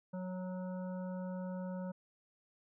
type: harmonic tone with a mistuned harmonic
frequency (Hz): 183.7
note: F#3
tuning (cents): -12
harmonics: 1 / 3 / 5 / 7 / 8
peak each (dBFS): -39 / -45 / -52 / -60 / -60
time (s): 0.13-1.92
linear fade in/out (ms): 10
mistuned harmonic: 5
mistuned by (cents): +18
effects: none